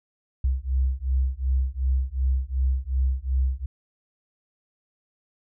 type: beating tone pair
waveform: sine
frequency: 64 / 66.7 Hz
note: C2 / C2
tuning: -38 / +34 cents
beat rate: 2.7 Hz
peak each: -24 dBFS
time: 0.44-3.66 s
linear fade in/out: 5 ms
effects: none